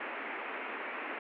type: band-pass noise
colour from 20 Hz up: white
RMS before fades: -40 dBFS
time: 0-1.19 s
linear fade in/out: 5 ms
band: 240 to 2500 Hz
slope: 48 dB/octave
effects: none